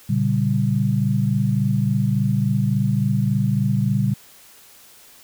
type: chord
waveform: sine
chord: G diminished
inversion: first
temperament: just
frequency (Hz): 117.6 / 141.12 / 196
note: Bb2 / Db3 / G3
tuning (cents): +16 / +31 / 0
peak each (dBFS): -21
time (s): 0.09-4.14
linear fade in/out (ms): 10
effects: white hiss -48 dBFS RMS until 5.23 s